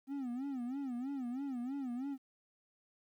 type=tone with vibrato; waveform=triangle; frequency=259.9 Hz; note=C4; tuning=11 cents flat; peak=-35 dBFS; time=0.07-2.18 s; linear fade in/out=50 ms; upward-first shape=sine; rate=3.1 Hz; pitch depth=150 cents each way; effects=12-bit